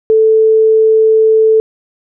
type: tone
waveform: sine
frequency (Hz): 440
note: A4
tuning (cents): 0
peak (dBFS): -5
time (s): 0.1-1.6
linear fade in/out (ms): 0
effects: none